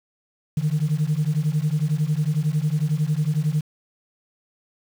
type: beating tone pair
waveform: sine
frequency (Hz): 146.83 / 157.83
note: D3 / D#3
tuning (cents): 0 / +25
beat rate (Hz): 11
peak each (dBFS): -21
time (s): 0.57-3.61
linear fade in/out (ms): 5
effects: tanh soft clip ceiling -14 dBFS + 7-bit